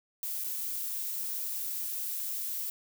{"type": "noise with dropouts", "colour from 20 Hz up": "violet", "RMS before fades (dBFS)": -35, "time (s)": [0.23, 2.7], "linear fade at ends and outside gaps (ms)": 1, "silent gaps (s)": [0.439, 0.443], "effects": []}